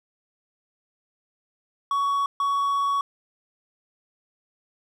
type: tone bursts at uneven times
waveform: triangle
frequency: 1121 Hz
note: C#6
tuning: 19 cents sharp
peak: -19 dBFS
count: 2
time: 1.91-2.26 / 2.4-3.01 s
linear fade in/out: 2 ms
effects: none